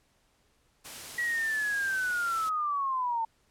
white noise, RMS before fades -42 dBFS, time 0.84-2.5 s, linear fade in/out 20 ms
sine linear sweep, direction down, 1934 to 890 Hz, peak -27 dBFS, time 1.18-3.25 s, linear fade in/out 5 ms
effects pink hiss -69 dBFS RMS until 3.5 s + low-pass 11000 Hz 12 dB/octave

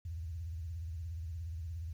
sine tone with vibrato, 82.41 Hz, E2, in tune, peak -38 dBFS, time 0.05-1.93 s, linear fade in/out 5 ms, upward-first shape triangle, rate 17 Hz, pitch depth 210 cents each way, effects 11-bit

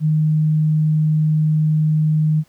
sine tone, 154.7 Hz, D#3, 10 cents flat, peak -13 dBFS, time 0-2.44 s, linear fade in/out 50 ms, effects pink hiss -57 dBFS RMS until 2.48 s

